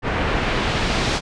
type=noise with low-pass filter sweep; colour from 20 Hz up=pink; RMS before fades=-21 dBFS; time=0.02-1.21 s; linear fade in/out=50 ms; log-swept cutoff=1900 to 5400 Hz; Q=1; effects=resampled to 22050 Hz